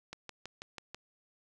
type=click train; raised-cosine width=0.2 ms; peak=-25 dBFS; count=6; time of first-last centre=0.13-0.946 s; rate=6.13 Hz; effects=none